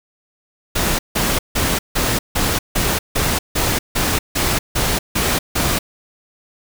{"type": "noise bursts", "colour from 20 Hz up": "pink", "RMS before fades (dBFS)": -18, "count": 13, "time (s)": [0.75, 5.79], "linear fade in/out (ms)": 10, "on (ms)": 240, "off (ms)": 160, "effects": []}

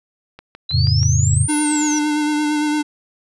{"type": "click train", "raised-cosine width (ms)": 0.3, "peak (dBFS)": -21, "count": 5, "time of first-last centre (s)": [0.39, 1.031], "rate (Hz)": 6.24}
{"type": "exponential two-way sweep", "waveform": "sine", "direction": "up then down", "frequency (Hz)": [3951, 9956, 5710], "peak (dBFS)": -21, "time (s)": [0.69, 1.99], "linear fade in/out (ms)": 5, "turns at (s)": 1.56}
{"type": "chord", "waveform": "sine", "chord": "F augmented", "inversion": "none", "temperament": "equal", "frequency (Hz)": [87.31, 110, 138.59], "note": ["F2", "A2", "C#3"], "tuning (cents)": [0, 0, 0], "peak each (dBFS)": -17, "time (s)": [0.71, 1.48], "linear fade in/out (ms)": 50}
{"type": "tone with vibrato", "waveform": "square", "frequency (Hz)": 300, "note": "D4", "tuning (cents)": 37, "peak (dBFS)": -17, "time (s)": [1.48, 2.83], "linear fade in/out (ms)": 20, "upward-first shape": "sine", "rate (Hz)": 8.8, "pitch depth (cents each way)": 21}
{"effects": ["resampled to 24000 Hz"]}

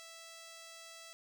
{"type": "tone", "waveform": "5% pulse", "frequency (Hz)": 659.3, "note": "E5", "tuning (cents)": 0, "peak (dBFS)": -39, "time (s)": [0, 1.13], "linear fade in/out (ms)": 0, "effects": []}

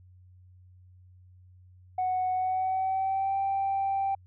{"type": "tone with pitch glide", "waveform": "sine", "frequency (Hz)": [740, 782.6], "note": ["F#5", "G5"], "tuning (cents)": [0, -3], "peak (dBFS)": -24, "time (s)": [1.98, 4.15], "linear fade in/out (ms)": 5, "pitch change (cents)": 97, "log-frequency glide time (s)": [2.33, 3.37], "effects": ["tanh soft clip ceiling -22 dBFS", "added 91 Hz sine -52 dBFS peak until 4.26 s"]}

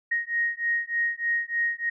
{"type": "beating tone pair", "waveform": "sine", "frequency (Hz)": [1870, 1873.3], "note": ["A#6", "A#6"], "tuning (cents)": [5, 8], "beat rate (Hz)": 3.3, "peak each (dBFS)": -27, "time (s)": [0.11, 1.9], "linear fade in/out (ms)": 10, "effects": []}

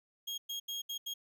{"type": "tone bursts at uneven times", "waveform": "35% pulse", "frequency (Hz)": 3263, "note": "G#7", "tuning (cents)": -31, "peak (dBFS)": -35, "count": 5, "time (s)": [[0.27, 0.38], [0.49, 0.6], [0.68, 0.82], [0.89, 0.98], [1.06, 1.14]], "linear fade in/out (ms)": 10, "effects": []}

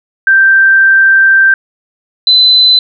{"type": "tone pair in turn", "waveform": "sine", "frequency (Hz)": [1568, 4025], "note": ["G6", "B7"], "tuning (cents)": [0, 32], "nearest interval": "octave + major third", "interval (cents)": 1632, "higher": "second", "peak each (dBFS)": -3, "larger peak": "neither", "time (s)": [[0.27, 1.54], [2.27, 2.79]], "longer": "first", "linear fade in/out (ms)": 2, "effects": []}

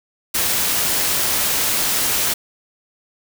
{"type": "noise", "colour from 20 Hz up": "white", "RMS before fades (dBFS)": -19, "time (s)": [0.34, 2.34], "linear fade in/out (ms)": 10, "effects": []}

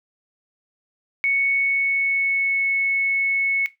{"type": "tone with pitch glide", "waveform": "sine", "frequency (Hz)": [2217, 2202], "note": ["C#7", "C#7"], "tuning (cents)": [0, -12], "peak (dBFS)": -17, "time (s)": [1.24, 3.66], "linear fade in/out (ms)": 0, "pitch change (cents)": -12, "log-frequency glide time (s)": [1.53, 2.68], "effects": ["noise-tail reverb RT60 0.2 s tail -17 dB re dry"]}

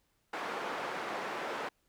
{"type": "band-pass noise", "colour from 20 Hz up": "white", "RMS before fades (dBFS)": -38, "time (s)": [0.33, 1.69], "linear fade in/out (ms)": 5, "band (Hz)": [320, 1300], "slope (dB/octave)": 12, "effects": ["pink hiss -75 dBFS RMS until 1.88 s"]}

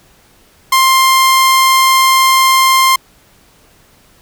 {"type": "tone", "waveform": "sawtooth", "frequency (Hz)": 1054, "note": "C6", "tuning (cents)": 12, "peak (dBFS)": -3, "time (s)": [0.72, 2.96], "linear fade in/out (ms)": 5, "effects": ["pink hiss -48 dBFS RMS until 4.21 s"]}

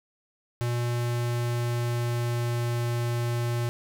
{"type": "tone with pitch glide", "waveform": "square", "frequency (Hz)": [120, 119.17], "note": ["B2", "A#2"], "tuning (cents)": [-49, 39], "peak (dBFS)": -26, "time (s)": [0.61, 3.69], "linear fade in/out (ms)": 0, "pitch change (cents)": -12, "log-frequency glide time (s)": [0.92, 2.86], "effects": ["9-bit"]}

